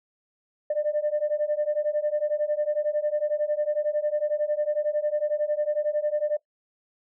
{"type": "beating tone pair", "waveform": "sine", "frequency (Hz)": [593, 604], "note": ["D5", "D5"], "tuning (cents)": [17, 48], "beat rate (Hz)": 11, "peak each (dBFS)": -25, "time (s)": [0.7, 6.37], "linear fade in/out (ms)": 5, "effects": ["noise-tail reverb RT60 0.1 s tail -20 dB re dry", "tanh soft clip ceiling -17 dBFS"]}